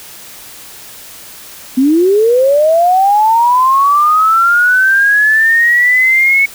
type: linear sweep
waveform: sine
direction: up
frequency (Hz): 249.4 to 2217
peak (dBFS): -6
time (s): 1.77-6.46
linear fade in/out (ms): 10
effects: white hiss -33 dBFS RMS until 6.54 s